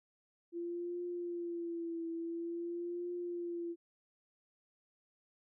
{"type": "tone with vibrato", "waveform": "sine", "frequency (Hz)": 341.5, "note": "F4", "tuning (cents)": -39, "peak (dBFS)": -37, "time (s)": [0.52, 3.76], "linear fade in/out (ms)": 50, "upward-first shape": "triangle", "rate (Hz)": 0.48, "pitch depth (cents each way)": 55, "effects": []}